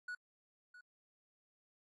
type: tone with echo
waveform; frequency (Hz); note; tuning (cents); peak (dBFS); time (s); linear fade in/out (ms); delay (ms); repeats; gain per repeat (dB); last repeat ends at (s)
triangle; 1467; F#6; -15; -39; 0.08-0.15; 5; 660; 1; -14; 0.81
effects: AAC 32 kbps